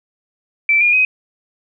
sine tone with pitch steps, 2330 / 2423 / 2520 Hz, D7 / D#7 / D#7, -14 / -47 / +21 cents, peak -10 dBFS, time 0.69-1.05 s, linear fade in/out 2 ms, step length 120 ms, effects none

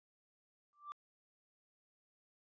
sine tone with exponential growth, 1174.7 Hz, D6, in tune, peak -38 dBFS, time 0.73-0.92 s, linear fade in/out 0 ms, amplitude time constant 41 ms, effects tanh soft clip ceiling -40 dBFS + resampled to 16000 Hz

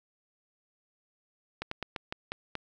slowing click train, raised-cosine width 0.3 ms, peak -18 dBFS, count 7, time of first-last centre 1.62-2.553 s, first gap 94 ms, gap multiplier 1.2, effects none

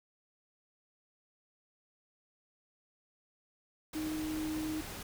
sine tone in noise, 311.1 Hz, D#4, in tune, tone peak -34 dBFS, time 3.95-4.81 s, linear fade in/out 5 ms, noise pink, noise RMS -44 dBFS, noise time 3.93-5.03 s, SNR +7 dB, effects none

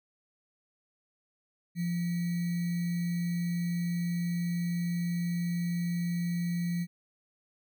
sine tone with sample-and-hold, 173 Hz, F3, 16 cents flat, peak -28 dBFS, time 1.75-6.87 s, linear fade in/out 50 ms, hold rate 2100 Hz, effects none

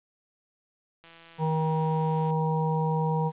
click train, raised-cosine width 0.2 ms, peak -33 dBFS, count 211, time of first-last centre 1.04-2.305 s, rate 166 Hz
harmonic tone, 158.3 Hz, D#3, 30 cents sharp, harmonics 1 / 3 / 5 / 6, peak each -25 / -31 / -34 / -31 dBFS, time 1.38-3.32 s, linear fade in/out 50 ms
effects resampled to 8000 Hz + 10-bit

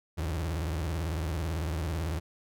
35% pulse tone with vibrato, 80.2 Hz, E2, 47 cents flat, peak -28 dBFS, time 0.17-2.2 s, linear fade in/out 20 ms, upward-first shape triangle, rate 18 Hz, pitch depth 220 cents each way, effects none

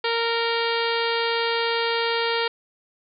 harmonic tone with a mistuned harmonic, 462.7 Hz, A#4, 13 cents flat, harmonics 1 / 2 / 3 / 4 / 5 / 6 / 7 / 8 / 9 / 10, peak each -25 / -28 / -30 / -31 / -32 / -33 / -33 / -34 / -35 / -35 dBFS, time 0.04-2.48 s, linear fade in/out 5 ms, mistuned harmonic 6, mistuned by +22 cents, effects none

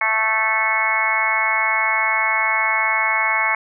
harmonic tone, 219.7 Hz, A3, 2 cents flat, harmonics 3 / 4 / 5 / 6 / 7 / 8 / 9 / 10, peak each -31 / -24 / -24 / -28 / -29 / -26 / -28 / -19 dBFS, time 0.01-3.55 s, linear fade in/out 2 ms, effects none

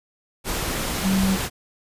sine tone in noise, 191.8 Hz, G3, 37 cents flat, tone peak -18 dBFS, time 1.02-1.38 s, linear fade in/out 50 ms, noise pink, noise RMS -26 dBFS, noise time 0.44-1.5 s, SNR +5 dB, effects resampled to 32000 Hz

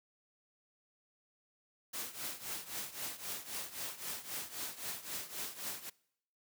white noise with tremolo, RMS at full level -39 dBFS, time 1.93-5.9 s, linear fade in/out 10 ms, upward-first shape triangle, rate 3.8 Hz, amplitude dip 85%, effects noise-tail reverb RT60 0.7 s tail -23 dB re dry + high-pass 100 Hz 12 dB/octave

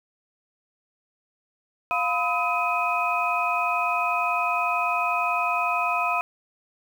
sine tone cluster, 703 / 1003 / 1272 / 2508 Hz, F5 / B5 / D#6 / D#7, +11 / +26 / +38 / +13 cents, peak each -27 dBFS, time 1.91-6.21 s, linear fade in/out 0 ms, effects 8-bit

